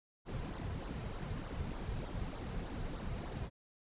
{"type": "noise with flanger", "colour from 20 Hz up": "brown", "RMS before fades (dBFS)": -41, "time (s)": [0.25, 3.5], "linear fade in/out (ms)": 50, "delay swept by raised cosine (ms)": [0.37, 3.57], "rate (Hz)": 3.3, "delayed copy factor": -0.55, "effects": ["resampled to 8000 Hz"]}